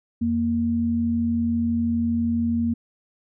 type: tone pair together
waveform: sine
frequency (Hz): 87.31 / 233.1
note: F2 / A#3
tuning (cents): 0 / 0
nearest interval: octave + perfect fourth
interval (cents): 1700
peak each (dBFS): -29 / -20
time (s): 0.21-2.74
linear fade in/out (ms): 10
effects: none